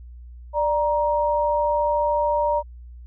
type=tone pair together; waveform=sine; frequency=591 / 940.7 Hz; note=D5 / A#5; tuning=+11 / +15 cents; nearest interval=minor sixth; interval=804 cents; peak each=-21 dBFS; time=0.53-2.63 s; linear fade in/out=50 ms; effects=added 60 Hz sine -38 dBFS peak until 3.06 s